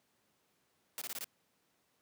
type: noise bursts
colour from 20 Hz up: white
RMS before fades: -41 dBFS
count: 5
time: 0.98-1.243 s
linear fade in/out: 0 ms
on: 35 ms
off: 22 ms
effects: pink hiss -75 dBFS RMS until 2.01 s + high-pass 150 Hz 12 dB/octave